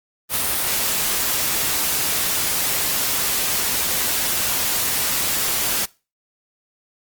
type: noise with ADSR envelope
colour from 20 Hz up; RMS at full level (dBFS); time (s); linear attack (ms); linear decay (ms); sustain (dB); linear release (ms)
white; -19; 0.29-5.86; 66; 7; -2; 18
effects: noise-tail reverb RT60 0.3 s tail -22 dB re dry + Opus 32 kbps